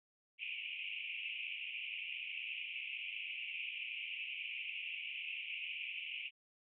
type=band-pass noise; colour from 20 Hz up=white; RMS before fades=-44 dBFS; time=0.38-6.31 s; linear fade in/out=50 ms; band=2300 to 2900 Hz; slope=96 dB/octave; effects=none